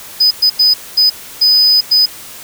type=tone bursts at uneven times; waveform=triangle; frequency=5000 Hz; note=D#8; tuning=8 cents sharp; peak=-5 dBFS; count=6; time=0.2-0.31 / 0.42-0.5 / 0.59-0.74 / 0.97-1.1 / 1.41-1.81 / 1.91-2.06 s; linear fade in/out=10 ms; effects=white hiss -32 dBFS RMS until 2.43 s